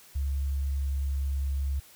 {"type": "tone with pitch glide", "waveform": "sine", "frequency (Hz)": [69.2, 68.8], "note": ["C#2", "C#2"], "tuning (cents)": [-2, -12], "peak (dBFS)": -26, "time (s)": [0.15, 1.8], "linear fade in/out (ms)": 10, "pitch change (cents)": -10, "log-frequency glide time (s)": [0.51, 1.41], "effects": ["white hiss -54 dBFS RMS until 1.95 s"]}